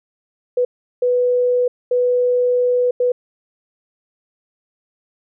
sine tone bursts at uneven times, 493.9 Hz, B4, in tune, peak -13 dBFS, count 4, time 0.57-0.65 / 1.02-1.68 / 1.91-2.91 / 3-3.12 s, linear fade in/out 5 ms, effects none

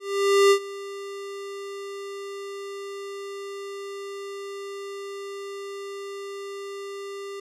square tone with ADSR envelope, 397.6 Hz, G4, 25 cents sharp, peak -14 dBFS, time 0-7.4 s, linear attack 510 ms, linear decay 78 ms, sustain -20 dB, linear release 5 ms, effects low-pass 9000 Hz 12 dB/octave

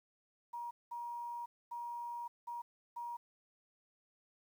sine tone bursts at uneven times, 950 Hz, A#5, 33 cents sharp, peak -40 dBFS, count 5, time 0.53-0.71 / 0.91-1.46 / 1.71-2.28 / 2.47-2.62 / 2.96-3.17 s, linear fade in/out 10 ms, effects 11-bit

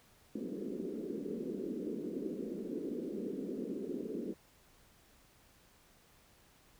white band-pass noise, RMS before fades -40 dBFS, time 0.35-4.34 s, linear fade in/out 5 ms, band 190 to 440 Hz, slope 48 dB/octave, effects pink hiss -65 dBFS RMS until 6.79 s

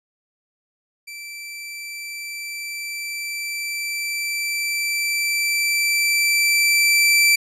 sawtooth tone with level ramp, 2334 Hz, D7, 11 cents flat, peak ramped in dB -30 to -9 dBFS, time 1.07-7.36 s, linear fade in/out 10 ms, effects resampled to 32000 Hz

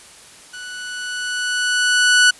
sawtooth tone with level ramp, 1480 Hz, F#6, in tune, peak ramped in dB -28 to -5 dBFS, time 0.53-2.31 s, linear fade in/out 10 ms, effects white hiss -43 dBFS RMS until 2.39 s + resampled to 24000 Hz

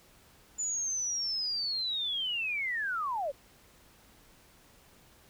sine linear sweep, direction down, 7040 to 517 Hz, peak -30 dBFS, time 0.58-3.32 s, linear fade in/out 20 ms, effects pink hiss -60 dBFS RMS until 5.29 s

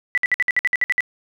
sine tone bursts, 1975.5 Hz, B6, in tune, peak -14 dBFS, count 11, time 0.15-1.006 s, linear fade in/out 0 ms, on 26 ms, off 57 ms, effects none

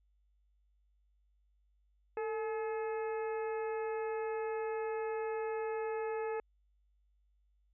harmonic tone with a mistuned harmonic, 427.6 Hz, A4, 49 cents flat, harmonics 1 / 2 / 3 / 4 / 5 / 6, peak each -35 / -42 / -49 / -50 / -54 / -54 dBFS, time 2.17-6.4 s, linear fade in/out 2 ms, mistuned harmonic 1, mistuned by +73 cents, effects added 50 Hz sine -69 dBFS peak until 7.73 s

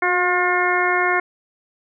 harmonic tone with a mistuned harmonic, 357.5 Hz, F4, 41 cents sharp, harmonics 1 / 2 / 3 / 4 / 5 / 6, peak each -23 / -23 / -23 / -23 / -23 / -23 dBFS, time 0.02-1.2 s, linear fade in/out 5 ms, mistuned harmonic 1, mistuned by +22 cents, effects none

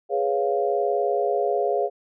sine chord, C# dominant seventh, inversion second, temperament equal, 415.3 / 493.9 / 554.4 / 698.5 Hz, G#4 / B4 / C#5 / E#5, 0 / 0 / 0 / 0 cents, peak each -24 / -29 / -26 / -25 dBFS, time 0.09-1.9 s, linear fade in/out 50 ms, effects none

